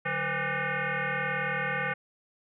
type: tone with frequency modulation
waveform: sine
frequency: 146.83 Hz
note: D3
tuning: in tune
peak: -27 dBFS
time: 0.05-1.94 s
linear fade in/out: 10 ms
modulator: 332 Hz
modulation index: 6.4
effects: none